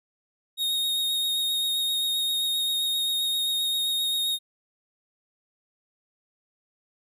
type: tone with vibrato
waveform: 45% pulse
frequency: 3729 Hz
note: A#7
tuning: in tune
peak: -23 dBFS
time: 0.57-4.39 s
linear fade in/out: 50 ms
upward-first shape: sine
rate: 7.6 Hz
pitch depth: 15 cents each way
effects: none